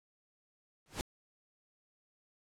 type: noise with exponential growth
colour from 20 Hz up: pink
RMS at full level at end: -33 dBFS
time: 0.86-1.01 s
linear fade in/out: 0 ms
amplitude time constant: 31 ms
effects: low-pass 10000 Hz 12 dB/octave